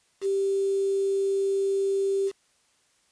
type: tone with quantisation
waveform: sine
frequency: 392 Hz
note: G4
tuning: in tune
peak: -22 dBFS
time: 0.21-2.32 s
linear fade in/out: 50 ms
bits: 7
effects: white hiss -66 dBFS RMS until 3.11 s + resampled to 22050 Hz